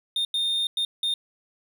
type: tone bursts at uneven times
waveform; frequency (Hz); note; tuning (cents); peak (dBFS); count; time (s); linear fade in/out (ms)
triangle; 3648; A#7; -38; -21; 4; 0.16-0.25 / 0.34-0.67 / 0.77-0.85 / 1.03-1.14; 2
effects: none